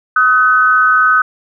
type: tone pair together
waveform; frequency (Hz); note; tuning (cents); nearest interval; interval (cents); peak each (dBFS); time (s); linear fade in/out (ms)
sine; 1266 / 1509.1; D#6 / F#6; +30 / +34; minor third; 304; -10; 0.16-1.22; 5
effects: none